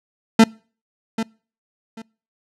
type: tone with echo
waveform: 40% pulse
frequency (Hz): 224.2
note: A3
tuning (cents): +33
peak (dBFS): -6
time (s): 0.39-0.44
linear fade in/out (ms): 5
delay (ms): 790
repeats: 2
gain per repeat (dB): -13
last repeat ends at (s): 2.02
effects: noise-tail reverb RT60 0.4 s tail -26 dB re dry + low-pass 8000 Hz 12 dB/octave